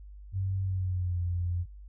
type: tone with pitch glide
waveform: sine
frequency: 95.8 to 87.85 Hz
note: G2 to F2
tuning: -39 to +11 cents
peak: -28 dBFS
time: 0.32-1.66 s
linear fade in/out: 50 ms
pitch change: -150 cents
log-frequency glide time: 0.61-1.2 s
effects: noise-tail reverb RT60 0.1 s tail -20 dB re dry + added 50 Hz sine -44 dBFS peak until 1.88 s